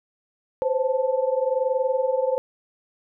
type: tone cluster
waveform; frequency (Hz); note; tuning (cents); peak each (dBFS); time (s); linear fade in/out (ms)
sine; 510 / 531 / 880; C5 / C5 / A5; -44 / +25 / 0; -23 / -23 / -31; 0.62-2.38; 0
effects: none